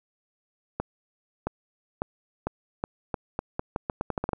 accelerating click train, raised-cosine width 1 ms, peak -13 dBFS, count 16, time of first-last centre 0.8-4.333 s, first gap 670 ms, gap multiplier 0.82, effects none

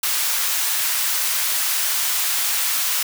white high-pass noise, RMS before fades -21 dBFS, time 0.03-3.03 s, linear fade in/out 5 ms, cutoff 1000 Hz, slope 12 dB/octave, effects none

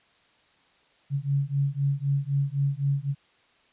sine beating tone pair, 138 / 141.9 Hz, C#3 / C#3, -7 / +41 cents, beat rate 3.9 Hz, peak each -26 dBFS, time 1.1-3.15 s, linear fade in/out 50 ms, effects white hiss -62 dBFS RMS until 3.72 s + resampled to 8000 Hz

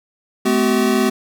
square tone cluster, 215.7 / 253 / 380 Hz, A3 / B3 / F#4, -34 / +42 / +46 cents, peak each -19 dBFS, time 0.45-1.1 s, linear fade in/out 10 ms, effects none

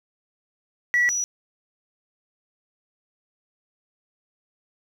sine tone pair in turn, 1943 / 5871 Hz, B6 / F#8, -29 / -14 cents, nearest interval octave + perfect fifth, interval 1915 cents, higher second, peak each -15 / -22 dBFS, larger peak first, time 0.94-1.09 / 1.09-1.24 s, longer neither, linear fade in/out 0 ms, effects tanh soft clip ceiling -14 dBFS + 8-bit

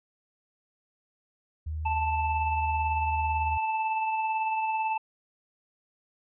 sine tone, 77.78 Hz, D#2, in tune, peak -30 dBFS, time 1.66-3.58 s, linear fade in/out 10 ms
square tone with tremolo, 880 Hz, A5, in tune, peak -25 dBFS, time 1.85-4.98 s, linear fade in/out 10 ms, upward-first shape triangle, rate 18 Hz, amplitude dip 35%
effects resampled to 8000 Hz

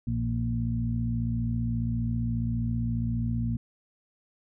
harmonic tone with a mistuned harmonic, 58.27 Hz, A#1, in tune, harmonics 1 / 2 / 3 / 4, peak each -33 / -28 / -39 / -31 dBFS, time 0.07-3.57 s, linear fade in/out 5 ms, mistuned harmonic 3, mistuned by -34 cents, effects none

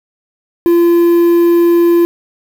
triangle tone with quantisation, 342.7 Hz, F4, 33 cents flat, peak -4 dBFS, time 0.66-2.05 s, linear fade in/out 0 ms, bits 5, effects none

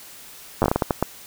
slowing click train, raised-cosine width 1 ms, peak -4 dBFS, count 10, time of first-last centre 0.62-1.026 s, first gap 9 ms, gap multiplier 1.38, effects white hiss -43 dBFS RMS until 1.26 s

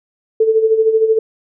sine tone with tremolo, 442.4 Hz, A4, 9 cents sharp, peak -7 dBFS, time 0.4-1.19 s, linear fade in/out 5 ms, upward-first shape sine, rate 13 Hz, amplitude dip 65%, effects none

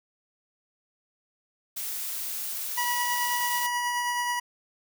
blue noise, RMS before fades -33 dBFS, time 1.76-3.67 s, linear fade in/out 10 ms
25% pulse tone with tremolo, 970 Hz, B5, 31 cents flat, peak -21 dBFS, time 2.77-4.4 s, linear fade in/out 10 ms, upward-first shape triangle, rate 9.3 Hz, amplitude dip 30%
effects none

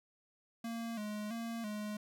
square tone with vibrato, 220 Hz, A3, in tune, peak -39 dBFS, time 0.64-1.97 s, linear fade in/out 5 ms, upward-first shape square, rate 1.5 Hz, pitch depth 79 cents each way, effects none

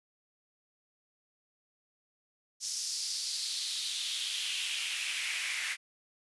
pink noise with high-pass filter sweep, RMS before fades -35 dBFS, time 2.6-5.77 s, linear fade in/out 50 ms, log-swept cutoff 5700 to 2000 Hz, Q 3.4, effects resampled to 24000 Hz

